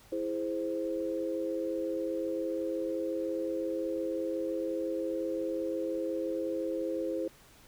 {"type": "chord", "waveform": "sine", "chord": "E augmented", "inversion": "none", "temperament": "equal", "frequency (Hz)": [329.6, 415.3, 523.3], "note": ["E4", "G#4", "B#4"], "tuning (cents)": [0, 0, 0], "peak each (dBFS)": [-34, -38, -34], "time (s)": [0.12, 7.28], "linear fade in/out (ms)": 5, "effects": ["pink hiss -58 dBFS RMS until 7.67 s"]}